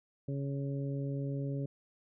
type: harmonic tone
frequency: 139.1 Hz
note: C#3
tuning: 6 cents sharp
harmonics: 1 / 2 / 3 / 4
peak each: -34 / -40 / -44 / -46 dBFS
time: 0.28-1.66 s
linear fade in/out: 5 ms
effects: none